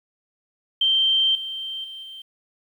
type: tone with level steps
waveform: sine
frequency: 3136 Hz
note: G7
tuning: in tune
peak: -16 / -28 / -34 / -36 dBFS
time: 0.81-2.22 s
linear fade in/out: 5 ms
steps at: 1.35 / 1.84 / 2.03 s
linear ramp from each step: 2 ms
effects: 9-bit